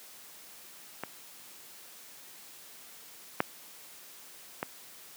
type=clicks; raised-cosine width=0.5 ms; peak=-19 / -9 / -16 dBFS; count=3; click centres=1.036 / 3.404 / 4.629 s; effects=white hiss -51 dBFS RMS until 5.16 s + high-pass 150 Hz 12 dB/octave